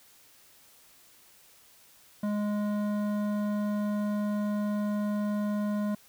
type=tone with hard clipping; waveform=sine; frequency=207.7 Hz; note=G#3; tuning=in tune; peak=-29 dBFS; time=2.23-5.95 s; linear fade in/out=5 ms; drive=12 dB; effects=white hiss -58 dBFS RMS until 6.08 s